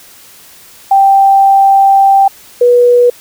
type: tone pair in turn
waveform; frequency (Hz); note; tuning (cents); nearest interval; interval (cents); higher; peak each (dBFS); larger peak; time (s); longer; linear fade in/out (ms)
sine; 784 / 486.5; G5 / B4; 0 / -26; minor sixth; 826; first; -3; neither; 0.91-2.28 / 2.61-3.1; first; 5
effects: white hiss -38 dBFS RMS until 3.2 s